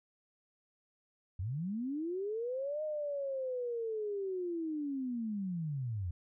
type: linear two-way sweep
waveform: sine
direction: up then down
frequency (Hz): 82 to 620 to 82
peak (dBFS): -34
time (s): 1.39-6.11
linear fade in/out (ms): 5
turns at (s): 2.83
effects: none